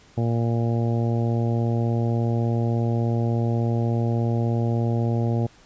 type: harmonic tone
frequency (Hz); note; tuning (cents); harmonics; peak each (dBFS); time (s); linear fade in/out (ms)
116.54; A#2; 0; 1 / 2 / 3 / 4 / 5 / 6 / 7; -21 / -27 / -31 / -33 / -35 / -37 / -38; 0.17-5.47; 10
effects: pink hiss -53 dBFS RMS until 5.65 s + resampled to 16000 Hz